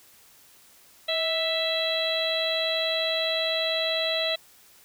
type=harmonic tone with a mistuned harmonic; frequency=659.3 Hz; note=E5; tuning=in tune; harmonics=1 / 2 / 3 / 4 / 5 / 6; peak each=-28 / -40 / -34 / -34 / -31 / -28 dBFS; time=1.08-4.36 s; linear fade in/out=10 ms; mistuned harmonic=1; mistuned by=-44 cents; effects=white hiss -55 dBFS RMS until 4.84 s